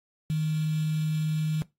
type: tone with quantisation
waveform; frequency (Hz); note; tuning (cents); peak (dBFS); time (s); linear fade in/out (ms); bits
sine; 155.56; D#3; 0; -24; 0.3-1.62; 0; 7
effects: noise-tail reverb RT60 0.2 s tail -19 dB re dry + AAC 48 kbps